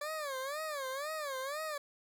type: tone with vibrato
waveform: 20% pulse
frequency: 573 Hz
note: D5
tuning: 43 cents flat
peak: -32 dBFS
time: 0.01-1.78 s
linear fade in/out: 5 ms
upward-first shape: sine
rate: 2 Hz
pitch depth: 170 cents each way
effects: 10-bit